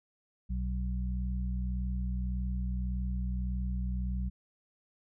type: harmonic tone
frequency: 61.74 Hz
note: B1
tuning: in tune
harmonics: 1 / 2 / 3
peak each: -31 / -42 / -38 dBFS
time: 0.49-4.3 s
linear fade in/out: 20 ms
effects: none